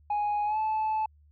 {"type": "tone with pitch glide", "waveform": "sine", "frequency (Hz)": [830.6, 868.9], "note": ["G#5", "A5"], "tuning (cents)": [0, -22], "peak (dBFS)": -23, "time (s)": [0.1, 1.06], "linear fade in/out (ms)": 5, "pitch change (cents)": 78, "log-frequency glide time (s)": [0.45, 0.58], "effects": ["tanh soft clip ceiling -24 dBFS", "added 74 Hz sine -56 dBFS peak until 1.31 s"]}